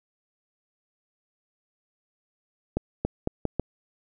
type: accelerating click train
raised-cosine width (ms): 2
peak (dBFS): -11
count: 5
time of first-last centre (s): 2.77-3.597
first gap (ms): 280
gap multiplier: 0.8
effects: none